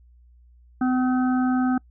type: harmonic tone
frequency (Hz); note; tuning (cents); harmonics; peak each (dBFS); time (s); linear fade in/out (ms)
254.6; C4; -47; 1 / 3 / 5 / 6; -19 / -29 / -33 / -35; 0.81-1.78; 5
effects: noise-tail reverb RT60 0.1 s tail -26 dB re dry + added 60 Hz sine -50 dBFS peak until 1.9 s